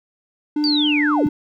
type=tone with vibrato; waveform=triangle; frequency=296.6 Hz; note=D4; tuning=17 cents sharp; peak=-15 dBFS; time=0.56-1.29 s; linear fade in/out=5 ms; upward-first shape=triangle; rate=4.1 Hz; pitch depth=14 cents each way
type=linear sweep; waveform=sine; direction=down; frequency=4772 to 98 Hz; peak=-18 dBFS; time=0.64-1.27 s; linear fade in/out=0 ms
effects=none